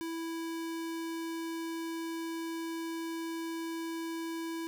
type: tone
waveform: square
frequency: 329.6 Hz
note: E4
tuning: in tune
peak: -36 dBFS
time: 0.01-4.67 s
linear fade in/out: 0 ms
effects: none